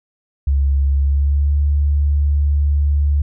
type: tone with pitch glide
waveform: sine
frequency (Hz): 69.3 to 72.33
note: C#2 to D2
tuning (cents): 0 to -26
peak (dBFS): -12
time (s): 0.47-3.22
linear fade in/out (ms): 5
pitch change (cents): +74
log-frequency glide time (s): 0.96-1.56
effects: none